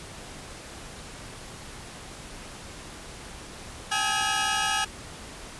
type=tone cluster; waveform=sawtooth; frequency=789 / 855 / 1278 / 1656 / 2873 Hz; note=G5 / A5 / D#6 / G#6 / F7; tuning=+11 / -50 / +46 / -5 / +48 cents; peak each=-27 dBFS; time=3.91-4.85 s; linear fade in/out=10 ms; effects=pink hiss -42 dBFS RMS until 5.59 s + resampled to 24000 Hz